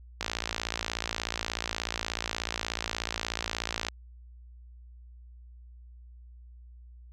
click train, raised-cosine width 0.2 ms, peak -12 dBFS, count 209, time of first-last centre 0.21-3.885 s, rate 56.6 Hz, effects added 60 Hz sine -47 dBFS peak until 7.12 s

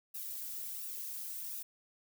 violet noise with flanger, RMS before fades -42 dBFS, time 0.14-1.63 s, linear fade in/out 10 ms, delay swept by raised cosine 0.93 to 2.83 ms, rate 1.4 Hz, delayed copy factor -0.6, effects none

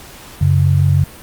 sine tone pair together, 93.74 / 140 Hz, F#2 / C#3, +23 / +18 cents, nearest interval perfect fifth, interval 695 cents, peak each -12 dBFS, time 0.41-1.04 s, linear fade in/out 5 ms, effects pink hiss -37 dBFS RMS until 1.22 s + Opus 48 kbps

